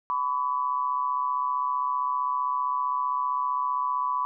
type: tone pair together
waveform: sine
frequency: 1000.6 / 1136 Hz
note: B5 / C#6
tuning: +22 / +42 cents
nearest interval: major second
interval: 220 cents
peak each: -26 / -28 dBFS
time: 0.1-4.25 s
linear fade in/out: 0 ms
effects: none